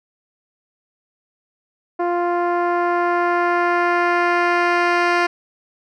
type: tone with low-pass filter sweep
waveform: 10% pulse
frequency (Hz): 349.2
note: F4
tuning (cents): 0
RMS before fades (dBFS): -18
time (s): 1.99-5.27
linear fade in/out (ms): 10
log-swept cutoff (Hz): 770 to 3500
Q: 0.85
effects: none